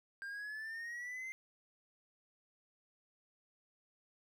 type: exponential sweep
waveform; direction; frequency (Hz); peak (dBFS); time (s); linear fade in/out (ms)
triangle; up; 1588 to 2093; -40; 0.22-1.32; 0
effects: none